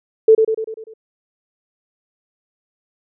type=tone with echo; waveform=sine; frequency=441.7 Hz; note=A4; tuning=7 cents sharp; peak=-5 dBFS; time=0.28-0.35 s; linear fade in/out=5 ms; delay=98 ms; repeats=6; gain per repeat=-5 dB; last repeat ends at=0.938 s; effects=none